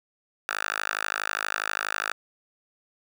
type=tone with high-pass filter; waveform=5% pulse; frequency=52.3 Hz; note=G#1; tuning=13 cents sharp; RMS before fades=-30 dBFS; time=0.49-2.12 s; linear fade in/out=0 ms; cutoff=1300 Hz; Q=2.9; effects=none